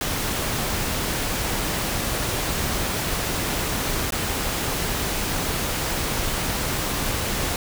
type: noise with dropouts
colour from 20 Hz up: pink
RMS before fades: -25 dBFS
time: 0.01-7.56 s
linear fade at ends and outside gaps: 1 ms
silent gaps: 4.106-4.122 s
effects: none